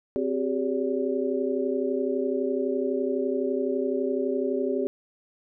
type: tone cluster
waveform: sine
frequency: 261.2 / 377.9 / 409.8 / 571 Hz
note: C4 / F#4 / G#4 / D5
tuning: -3 / +37 / -23 / -49 cents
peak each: -29 / -29 / -28 / -32 dBFS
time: 0.16-4.87 s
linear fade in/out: 0 ms
effects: none